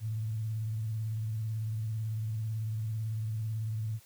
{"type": "tone with vibrato", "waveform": "sine", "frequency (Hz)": 110, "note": "A2", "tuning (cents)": 0, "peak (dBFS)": -31, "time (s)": [0, 4], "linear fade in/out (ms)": 50, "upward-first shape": "sine", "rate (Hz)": 18, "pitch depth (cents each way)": 52, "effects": ["white hiss -60 dBFS RMS until 4.05 s"]}